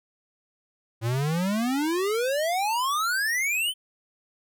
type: exponential sweep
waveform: square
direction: up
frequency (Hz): 110 to 3136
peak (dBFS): -24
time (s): 1.01-3.74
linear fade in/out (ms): 50
effects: none